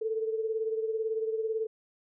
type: beating tone pair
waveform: sine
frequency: 440 / 458 Hz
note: A4 / A#4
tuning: 0 / -31 cents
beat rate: 18 Hz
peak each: -29 / -36 dBFS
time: 0.01-1.67 s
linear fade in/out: 10 ms
effects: none